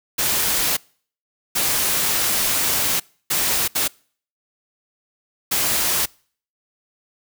white noise bursts at uneven times, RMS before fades -20 dBFS, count 5, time 0.18-0.77 / 1.55-3 / 3.3-3.68 / 3.75-3.88 / 5.51-6.06 s, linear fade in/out 10 ms, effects noise-tail reverb RT60 0.5 s tail -26 dB re dry

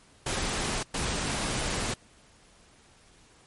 pink noise bursts at uneven times, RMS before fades -30 dBFS, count 2, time 0.26-0.83 / 0.94-1.94 s, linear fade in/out 5 ms, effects pink hiss -58 dBFS RMS until 3.46 s + MP3 48 kbps

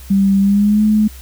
sine tone with pitch glide, 196 to 213.7 Hz, G3 to G#3, 0 to +50 cents, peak -9 dBFS, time 0.1-1.08 s, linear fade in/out 10 ms, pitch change +150 cents, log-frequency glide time 0.4-0.83 s, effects added 64 Hz sine -33 dBFS peak until 1.21 s + white hiss -41 dBFS RMS until 1.21 s

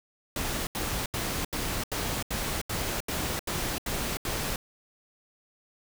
pink noise bursts, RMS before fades -31 dBFS, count 11, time 0.36-4.56 s, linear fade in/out 2 ms, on 310 ms, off 79 ms, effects none

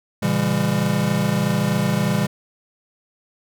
square chord, A# diminished seventh, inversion none, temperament just, 116.54 / 139.85 / 167.82 / 201.4 Hz, A#2 / C#3 / E3 / G3, 0 / +16 / +31 / +47 cents, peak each -27 / -25 / -24 / -22 dBFS, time 0.22-2.27 s, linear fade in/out 10 ms, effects none

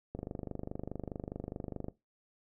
click train, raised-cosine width 2 ms, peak -25 dBFS, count 44, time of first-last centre 0.15-1.884 s, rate 24.8 Hz, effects noise-tail reverb RT60 0.2 s tail -18 dB re dry

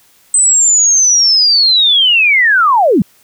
sine linear sweep, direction down, 8200 to 155.56 Hz, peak -6 dBFS, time 0.34-3.02 s, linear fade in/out 2 ms, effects white hiss -49 dBFS RMS until 3.23 s

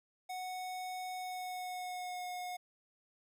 square tone with pitch glide, 738 to 723.2 Hz, F#5 to F#5, -5 to -40 cents, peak -40 dBFS, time 0.29-2.57 s, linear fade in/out 10 ms, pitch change -35 cents, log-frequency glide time 1.15-2.26 s, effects none

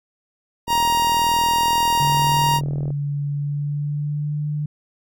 45% pulse tone, 939 Hz, A#5, 12 cents sharp, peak -16 dBFS, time 0.67-2.61 s, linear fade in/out 50 ms
click train, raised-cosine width 2 ms, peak -19 dBFS, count 92, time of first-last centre 0.68-2.905 s, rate 40.9 Hz
sine tone with pitch glide, 143.6 to 149.01 Hz, D3 to D3, -39 to +25 cents, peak -21 dBFS, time 2-4.66 s, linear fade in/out 5 ms, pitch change +64 cents, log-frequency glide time 3.29-4.44 s
effects none

